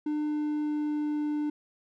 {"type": "tone with pitch glide", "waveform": "triangle", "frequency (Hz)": [300.5, 298.1], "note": ["D4", "D4"], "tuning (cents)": [40, 26], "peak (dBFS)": -25, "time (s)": [0.06, 1.5], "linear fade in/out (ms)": 5, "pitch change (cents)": -14, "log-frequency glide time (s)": [0.2, 1.33], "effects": []}